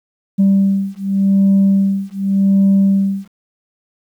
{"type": "beating tone pair", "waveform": "sine", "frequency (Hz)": [195.3, 196.17], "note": ["G3", "G3"], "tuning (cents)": [-6, 2], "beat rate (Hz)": 0.87, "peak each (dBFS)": -12, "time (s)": [0.38, 3.28], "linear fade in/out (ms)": 20, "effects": ["tanh soft clip ceiling -6 dBFS", "8-bit"]}